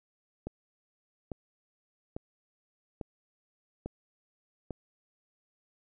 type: click train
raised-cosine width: 2 ms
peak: -23 dBFS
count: 6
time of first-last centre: 0.47-4.707 s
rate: 1.18 Hz
effects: none